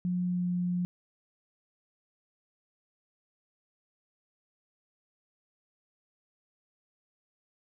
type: tone with pitch glide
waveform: sine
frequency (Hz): 179.2 to 177.86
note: F3 to F3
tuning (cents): +45 to +32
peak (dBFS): -27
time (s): 0.05-0.85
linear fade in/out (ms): 0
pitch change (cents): -13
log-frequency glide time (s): 0.25-0.48
effects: none